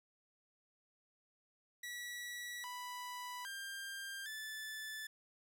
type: tone with pitch steps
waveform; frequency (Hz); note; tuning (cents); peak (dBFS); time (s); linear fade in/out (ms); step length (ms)
sawtooth; 1940 / 988 / 1594 / 1748; B6 / B5 / G6 / A6; -31 / 0 / +28 / -12; -40; 1.83-5.07; 5; 810
effects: none